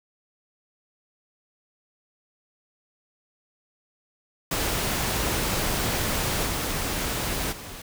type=noise with level steps; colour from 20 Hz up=pink; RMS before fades=-26 / -28 / -39 dBFS; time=4.51-7.82 s; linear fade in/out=5 ms; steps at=6.45 / 7.51 s; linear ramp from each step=20 ms; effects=none